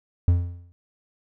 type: tone with exponential decay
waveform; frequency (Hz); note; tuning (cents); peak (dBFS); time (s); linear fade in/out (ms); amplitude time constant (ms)
triangle; 87.31; F2; 0; -10; 0.28-0.72; 0; 94
effects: none